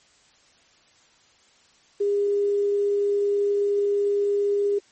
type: tone with quantisation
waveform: sine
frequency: 405.8 Hz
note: G#4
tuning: 40 cents flat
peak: -19 dBFS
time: 2-4.79 s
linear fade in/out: 10 ms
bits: 8
effects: white hiss -58 dBFS RMS until 4.91 s + MP3 32 kbps